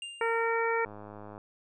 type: tone with exponential decay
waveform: square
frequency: 2799 Hz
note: F7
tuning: 3 cents sharp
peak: -36 dBFS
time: 0.02-0.62 s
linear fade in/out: 2 ms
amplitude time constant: 130 ms
type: harmonic tone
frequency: 458.4 Hz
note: A#4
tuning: 29 cents flat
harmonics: 1 / 2 / 3 / 4 / 5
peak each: -29 / -32 / -34 / -35 / -36 dBFS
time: 0.21-0.85 s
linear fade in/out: 2 ms
type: click train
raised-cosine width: 1 ms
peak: -31 dBFS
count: 55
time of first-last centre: 0.86-1.379 s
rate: 104 Hz
effects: resampled to 22050 Hz